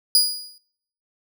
sawtooth tone with exponential decay, 4900 Hz, D#8, 27 cents flat, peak -10 dBFS, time 0.15-0.58 s, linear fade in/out 1 ms, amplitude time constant 92 ms, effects noise-tail reverb RT60 0.7 s tail -23 dB re dry

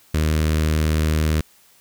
sawtooth tone with notch filter, 77.78 Hz, D#2, in tune, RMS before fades -19 dBFS, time 0.14-1.41 s, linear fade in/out 5 ms, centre 810 Hz, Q 1.3, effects white hiss -54 dBFS RMS until 1.8 s

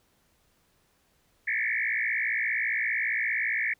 sine tone with frequency modulation, 2003 Hz, B6, 24 cents sharp, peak -25 dBFS, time 1.47-3.74 s, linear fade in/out 10 ms, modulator 57.5 Hz, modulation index 4.9, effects pink hiss -68 dBFS RMS until 3.79 s

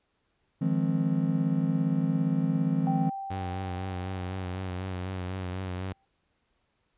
triangle chord, F minor seventh, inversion third, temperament just, 157.15 / 174.61 / 209.5 / 261.9 Hz, Eb3 / F3 / Ab3 / C4, +18 / 0 / +15 / +2 cents, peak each -26 / -27 / -30 / -28 dBFS, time 0.61-3.1 s, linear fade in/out 10 ms
sine tone with exponential decay, 782 Hz, G5, 4 cents flat, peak -29 dBFS, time 2.87-6.05 s, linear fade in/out 0 ms, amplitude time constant 690 ms
sawtooth tone with vibrato, 92.5 Hz, F#2, in tune, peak -28 dBFS, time 3.3-5.93 s, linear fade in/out 10 ms, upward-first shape sine, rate 4 Hz, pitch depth 46 cents each way
effects pink hiss -74 dBFS RMS until 6.97 s + resampled to 8000 Hz

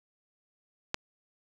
click, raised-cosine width 0.2 ms, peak -11 dBFS, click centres 0.944 s, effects none

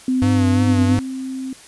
sine tone with pitch glide, 256.9 to 253.1 Hz, C4 to B3, -32 to +43 cents, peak -15 dBFS, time 0.08-0.98 s, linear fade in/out 2 ms, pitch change -25 cents, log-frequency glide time 0.46-0.62 s
square tone with vibrato, 99.2 Hz, G2, 21 cents sharp, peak -17 dBFS, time 0.22-0.99 s, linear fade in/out 0 ms, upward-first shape sine, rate 2.9 Hz, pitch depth 47 cents each way
sine tone, 262.4 Hz, C4, 5 cents sharp, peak -24 dBFS, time 0.61-1.53 s, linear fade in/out 2 ms
effects white hiss -43 dBFS RMS until 1.67 s + resampled to 24000 Hz

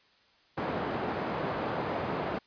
white band-pass noise, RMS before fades -33 dBFS, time 0.57-2.39 s, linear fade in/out 10 ms, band 110 to 880 Hz, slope 12 dB/octave, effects white hiss -64 dBFS RMS until 2.46 s + resampled to 11025 Hz

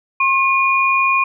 sine tone pair together, 1073 / 2440 Hz, C6 / D#7, +43 / -34 cents, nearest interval octave + major second, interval 1423 cents, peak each -15 dBFS, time 0.2-1.24 s, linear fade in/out 5 ms, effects none

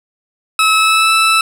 20% pulse tone with pitch glide, 1295 to 1316.9 Hz, E6 to E6, -31 to -2 cents, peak -4 dBFS, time 0.59-1.41 s, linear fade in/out 2 ms, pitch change +29 cents, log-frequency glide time 0.74-1.13 s, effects low-pass 12000 Hz 12 dB/octave + 7-bit

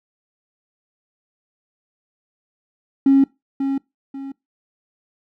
triangle tone with echo, 272.9 Hz, C#4, 27 cents flat, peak -6 dBFS, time 3.06-3.24 s, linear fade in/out 5 ms, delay 540 ms, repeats 2, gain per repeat -10 dB, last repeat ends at 4.32 s, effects noise-tail reverb RT60 0.2 s tail -24 dB re dry + tanh soft clip ceiling -7 dBFS

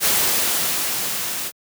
white noise with level ramp, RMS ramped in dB -17 to -27 dBFS, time 0-1.52 s, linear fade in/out 50 ms, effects high-pass 100 Hz 12 dB/octave

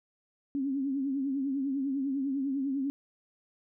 sine tone with vibrato, 273 Hz, C#4, 26 cents flat, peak -28 dBFS, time 0.55-2.9 s, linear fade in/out 0 ms, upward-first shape triangle, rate 10 Hz, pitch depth 93 cents each way, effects none

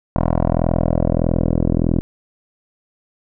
10% pulse tone with low-pass filter sweep, 41.63 Hz, E1, 18 cents sharp, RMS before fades -17 dBFS, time 0.16-2.01 s, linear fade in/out 0 ms, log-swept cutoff 870 to 370 Hz, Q 2.2, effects none

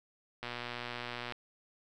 click train, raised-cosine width 0.3 ms, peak -23 dBFS, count 109, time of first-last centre 0.43-1.323 s, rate 121 Hz, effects none

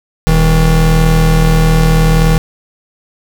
square tone pair together, 40.27 / 159.8 Hz, E1 / D#3, -40 / +47 cents, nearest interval 2 octaves, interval 2387 cents, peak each -10 dBFS, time 0.27-2.38 s, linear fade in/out 0 ms, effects none

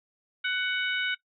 harmonic tone, 745 Hz, F#5, 12 cents sharp, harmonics 2 / 3 / 4 / 5, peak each -28 / -32 / -34 / -36 dBFS, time 0.44-1.15 s, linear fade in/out 10 ms, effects noise-tail reverb RT60 0.1 s tail -20 dB re dry

